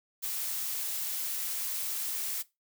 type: noise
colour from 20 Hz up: blue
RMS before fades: -34 dBFS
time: 0.22-2.43 s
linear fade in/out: 20 ms
effects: noise-tail reverb RT60 0.2 s tail -18 dB re dry